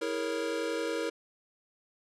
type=chord; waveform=square; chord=A# half-diminished seventh; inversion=second; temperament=equal with one note detuned; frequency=326.4 / 415.3 / 466.2 / 554.4 Hz; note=E4 / G#4 / A#4 / C#5; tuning=-17 / 0 / 0 / 0 cents; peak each=-37 / -40 / -34 / -39 dBFS; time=0.01-1.1 s; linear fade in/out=10 ms; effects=low-pass 8000 Hz 12 dB/octave